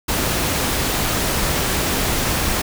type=noise; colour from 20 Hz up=pink; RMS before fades=-20 dBFS; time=0.08-2.62 s; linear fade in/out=10 ms; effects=none